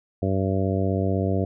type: harmonic tone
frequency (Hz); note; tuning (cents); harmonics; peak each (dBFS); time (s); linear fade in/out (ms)
96; G2; -36; 1 / 2 / 3 / 4 / 5 / 6 / 7; -24 / -27 / -29 / -30 / -31 / -32 / -32; 0.22-1.45; 5
effects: none